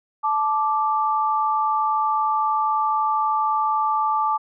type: tone pair together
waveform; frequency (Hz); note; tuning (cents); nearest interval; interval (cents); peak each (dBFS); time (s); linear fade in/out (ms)
sine; 871.9 / 1174.7; A5 / D6; -16 / 0; perfect fourth; 516; -21; 0.23-4.38; 20
effects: none